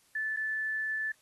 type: tone with dropouts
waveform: sine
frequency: 1748 Hz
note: A6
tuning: 12 cents flat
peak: -30 dBFS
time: 0.15-1.12 s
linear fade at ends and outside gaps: 5 ms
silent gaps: 0.364-0.37 s
effects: white hiss -66 dBFS RMS until 1.21 s + AAC 32 kbps